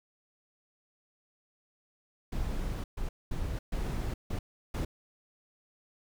brown noise bursts at uneven times, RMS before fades -33 dBFS, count 6, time 2.32-2.84 / 2.97-3.09 / 3.31-3.59 / 3.72-4.14 / 4.3-4.39 / 4.74-4.85 s, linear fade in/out 5 ms, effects none

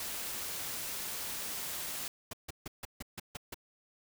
white noise, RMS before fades -39 dBFS, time 0-2.08 s, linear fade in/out 2 ms
pink noise bursts, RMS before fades -41 dBFS, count 8, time 2.31-3.544 s, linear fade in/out 5 ms, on 23 ms, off 150 ms
effects none

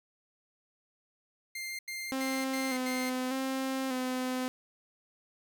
sawtooth tone bursts, 2102 Hz, C7, 7 cents sharp, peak -33 dBFS, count 5, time 1.55-3.098 s, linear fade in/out 5 ms, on 240 ms, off 87 ms
sawtooth tone with vibrato, 260 Hz, C4, 11 cents flat, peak -27 dBFS, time 2.12-4.48 s, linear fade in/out 0 ms, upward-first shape square, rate 0.84 Hz, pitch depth 33 cents each way
effects none

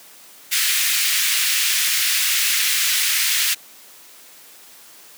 pink high-pass noise, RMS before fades -19 dBFS, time 0.51-3.55 s, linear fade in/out 20 ms, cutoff 1900 Hz, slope 24 dB/octave, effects white hiss -45 dBFS RMS until 5.17 s + high-pass 200 Hz 12 dB/octave

